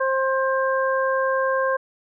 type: harmonic tone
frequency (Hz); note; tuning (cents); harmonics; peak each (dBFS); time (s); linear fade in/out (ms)
530; C5; +22; 1 / 2 / 3; -21 / -24 / -26; 0-1.77; 10
effects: none